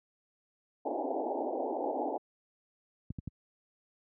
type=band-pass noise; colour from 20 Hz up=white; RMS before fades=-34 dBFS; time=0.85-2.18 s; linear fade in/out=10 ms; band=250 to 870 Hz; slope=96 dB/octave
type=clicks; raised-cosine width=5 ms; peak=-24 dBFS; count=3; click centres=3.105 / 3.187 / 3.276 s
effects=high-pass 80 Hz 12 dB/octave